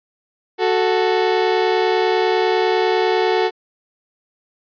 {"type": "tone pair together", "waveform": "30% pulse", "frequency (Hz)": [370, 440], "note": ["F#4", "A4"], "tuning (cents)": [0, 0], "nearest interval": "minor third", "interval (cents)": 300, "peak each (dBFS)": -15, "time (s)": [0.58, 3.51], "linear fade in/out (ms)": 50, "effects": ["resampled to 11025 Hz"]}